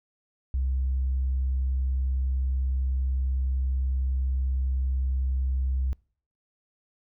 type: tone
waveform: sine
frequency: 65.41 Hz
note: C2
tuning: in tune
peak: -22 dBFS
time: 0.54-5.93 s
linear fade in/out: 0 ms
effects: noise-tail reverb RT60 0.5 s tail -26 dB re dry + tanh soft clip ceiling -20 dBFS